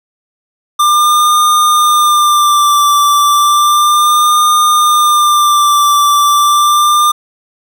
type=tone with vibrato; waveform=square; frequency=1191 Hz; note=D6; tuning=24 cents sharp; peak=-7 dBFS; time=0.79-7.12 s; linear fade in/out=10 ms; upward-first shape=sine; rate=0.33 Hz; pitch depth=34 cents each way; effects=none